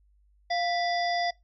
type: harmonic tone with a mistuned harmonic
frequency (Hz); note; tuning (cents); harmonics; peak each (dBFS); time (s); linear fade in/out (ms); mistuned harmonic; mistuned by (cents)
698.5; F5; 0; 1 / 3 / 5 / 7 / 8; -26 / -33 / -39 / -36 / -45; 0.5-1.31; 10; 3; -100
effects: noise-tail reverb RT60 0.2 s tail -23 dB re dry + added 50 Hz sine -60 dBFS peak until 1.43 s

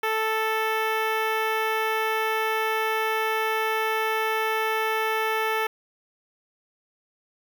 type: tone with notch filter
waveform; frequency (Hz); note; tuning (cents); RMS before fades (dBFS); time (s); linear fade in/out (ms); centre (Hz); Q
10% pulse; 440; A4; 0; -25; 0.03-5.67; 5; 7400; 0.51
effects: 9-bit

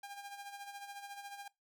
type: tone with tremolo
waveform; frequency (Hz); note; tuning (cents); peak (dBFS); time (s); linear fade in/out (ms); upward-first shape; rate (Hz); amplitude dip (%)
sawtooth; 804; G5; +44; -40; 0.03-1.48; 5; sine; 14; 60
effects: noise-tail reverb RT60 0.2 s tail -22 dB re dry

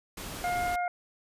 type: noise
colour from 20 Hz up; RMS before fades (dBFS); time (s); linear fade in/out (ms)
pink; -39; 0.17-0.76; 5
type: harmonic tone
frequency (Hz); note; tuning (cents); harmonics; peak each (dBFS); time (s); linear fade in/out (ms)
710; F5; +28; 1 / 2 / 3; -28 / -37 / -38; 0.44-0.88; 2
effects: resampled to 32000 Hz

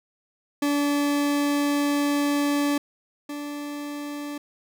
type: tone pair in turn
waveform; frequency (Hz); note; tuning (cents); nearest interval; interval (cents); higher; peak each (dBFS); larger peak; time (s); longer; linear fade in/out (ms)
40% pulse; 288.2 / 291; D4 / D4; -33 / -16; unison; 17; second; -20 / -30; first; 0.62-2.78 / 3.29-4.38; first; 5
effects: none

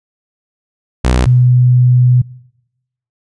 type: tone pair in turn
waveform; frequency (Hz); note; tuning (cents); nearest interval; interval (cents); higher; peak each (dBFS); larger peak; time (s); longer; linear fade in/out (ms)
sawtooth / sine; 62.3 / 124.6; B1 / B2; +16 / +16; octave; 1200; second; -5; neither; 1.04-1.26 / 1.26-2.22; second; 10
effects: noise-tail reverb RT60 0.9 s tail -23 dB re dry + resampled to 22050 Hz

